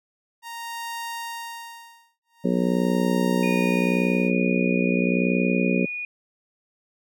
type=tone with tremolo; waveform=sawtooth; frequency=930 Hz; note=A#5; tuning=4 cents flat; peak=-26 dBFS; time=0.42-4.32 s; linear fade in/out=50 ms; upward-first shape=sine; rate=0.42 Hz; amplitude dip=100%
type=harmonic tone; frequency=60.8 Hz; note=B1; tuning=26 cents flat; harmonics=3 / 4 / 5 / 6 / 7 / 8 / 9; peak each=-23 / -24 / -30 / -30 / -29 / -33 / -30 dBFS; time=2.44-5.86 s; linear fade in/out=10 ms
type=tone; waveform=sine; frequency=2457 Hz; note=D#7; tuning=22 cents flat; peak=-28 dBFS; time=3.43-6.05 s; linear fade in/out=2 ms
effects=none